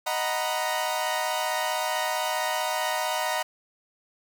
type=chord; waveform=sawtooth; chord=B major seventh; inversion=first; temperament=equal; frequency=622.3 / 740 / 932.3 / 987.8 Hz; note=D#5 / F#5 / A#5 / B5; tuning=0 / 0 / 0 / 0 cents; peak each=-27 / -27 / -27 / -29 dBFS; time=0.06-3.43 s; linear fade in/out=10 ms; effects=9-bit